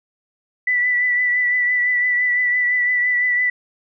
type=tone with vibrato; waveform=sine; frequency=1975.5 Hz; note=B6; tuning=in tune; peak=-15 dBFS; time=0.67-3.5 s; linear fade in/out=5 ms; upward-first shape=triangle; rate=5.9 Hz; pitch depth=27 cents each way; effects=none